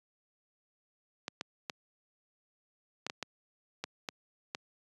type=clicks; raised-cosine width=0.2 ms; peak=-18 dBFS; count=9; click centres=1.281 / 1.411 / 1.698 / 3.066 / 3.099 / 3.227 / 3.84 / 4.088 / 4.549 s; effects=high-pass 150 Hz 12 dB/octave + resampled to 24000 Hz